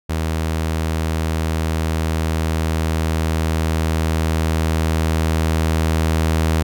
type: tone with level ramp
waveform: sawtooth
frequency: 80 Hz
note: D#2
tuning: 49 cents sharp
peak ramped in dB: -15 to -11 dBFS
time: 0.09-6.63 s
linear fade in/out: 10 ms
effects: none